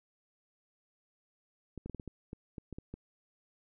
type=clicks; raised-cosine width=3 ms; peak=-29 dBFS; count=11; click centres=1.777 / 1.86 / 1.897 / 1.947 / 1.998 / 2.077 / 2.331 / 2.582 / 2.727 / 2.785 / 2.94 s; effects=none